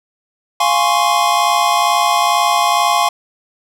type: chord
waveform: square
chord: Db major seventh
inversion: first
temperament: equal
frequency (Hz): 698.5 / 830.6 / 1046.5 / 1108.7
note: F5 / Ab5 / C6 / Db6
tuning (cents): 0 / 0 / 0 / 0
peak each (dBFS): -18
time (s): 0.6-3.09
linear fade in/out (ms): 5
effects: low-pass 12000 Hz 12 dB/octave